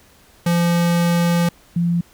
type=tone pair in turn; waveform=square / sine; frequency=171.8 / 171.8 Hz; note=F3 / F3; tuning=-28 / -28 cents; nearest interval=unison; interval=0 cents; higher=neither; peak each=-15 dBFS; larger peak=neither; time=0.46-1.49 / 1.76-2.01 s; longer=first; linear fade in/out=5 ms; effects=pink hiss -51 dBFS RMS until 2.13 s